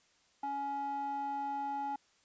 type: tone with band-pass filter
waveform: square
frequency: 280 Hz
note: C#4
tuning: 18 cents sharp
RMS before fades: -37 dBFS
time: 0.43-1.96 s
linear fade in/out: 5 ms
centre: 760 Hz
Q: 8.4
effects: white hiss -69 dBFS RMS until 2.24 s + resampled to 16000 Hz